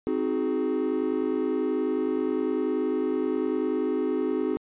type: chord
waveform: triangle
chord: Ab dominant seventh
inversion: first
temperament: equal with one note detuned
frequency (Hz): 261.6 / 311.1 / 370 / 420.4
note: C4 / Eb4 / Gb4 / Ab4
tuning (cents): 0 / 0 / 0 / +21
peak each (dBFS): -27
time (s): 0.07-4.57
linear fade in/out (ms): 0
effects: tanh soft clip ceiling -14 dBFS + resampled to 8000 Hz